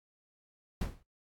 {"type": "noise with exponential decay", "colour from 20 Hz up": "brown", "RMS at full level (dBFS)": -28, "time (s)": [0.81, 1.03], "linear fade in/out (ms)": 5, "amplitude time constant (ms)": 47, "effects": ["noise-tail reverb RT60 0.1 s tail -17 dB re dry", "AAC 64 kbps"]}